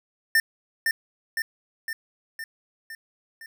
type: tone with echo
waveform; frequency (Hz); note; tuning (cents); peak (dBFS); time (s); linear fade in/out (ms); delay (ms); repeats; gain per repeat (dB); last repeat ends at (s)
square; 1800; A6; +39; -17; 0.35-0.4; 2; 510; 6; -4; 3.46
effects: none